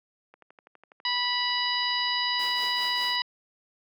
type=click train; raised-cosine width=0.5 ms; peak=-35 dBFS; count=22; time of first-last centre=0.34-2.076 s; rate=12.1 Hz
type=harmonic tone; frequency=982 Hz; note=B5; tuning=10 cents flat; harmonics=1 / 2 / 3 / 4 / 5; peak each=-31 / -31 / -31 / -31 / -31 dBFS; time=1.05-3.22 s; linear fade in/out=2 ms
type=noise with tremolo; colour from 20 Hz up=pink; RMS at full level=-40 dBFS; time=2.39-3.16 s; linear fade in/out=5 ms; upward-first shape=triangle; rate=5 Hz; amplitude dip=70%
effects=high-pass 400 Hz 12 dB/octave